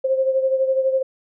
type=beating tone pair; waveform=sine; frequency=527 / 539 Hz; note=C5 / C#5; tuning=+12 / -49 cents; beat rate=12 Hz; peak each=-17 / -24 dBFS; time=0.04-1.03 s; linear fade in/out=10 ms; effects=none